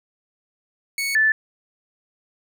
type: tone pair in turn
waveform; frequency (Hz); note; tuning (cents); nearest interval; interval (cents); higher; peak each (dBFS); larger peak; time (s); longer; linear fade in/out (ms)
sawtooth / sine; 2217 / 1752.5; C#7 / A6; 0 / -7; major third; 407; first; -19 / -14; second; 0.98-1.15 / 1.15-1.32; neither; 2
effects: none